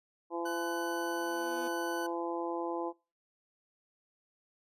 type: harmonic tone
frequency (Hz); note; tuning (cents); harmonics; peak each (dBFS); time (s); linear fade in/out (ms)
170; F3; -46; 2 / 3 / 4 / 5 / 6; -36 / -40 / -43 / -40 / -42; 0.3-2.93; 50
type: tone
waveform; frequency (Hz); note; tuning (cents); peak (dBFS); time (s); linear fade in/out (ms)
40% pulse; 1500; F#6; +23; -38; 0.45-2.07; 10
type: tone with exponential growth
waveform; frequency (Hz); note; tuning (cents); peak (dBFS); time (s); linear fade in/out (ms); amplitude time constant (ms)
25% pulse; 246.9; B3; 0; -39; 0.62-1.68; 5; 230
effects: noise-tail reverb RT60 0.3 s tail -22 dB re dry + resampled to 32000 Hz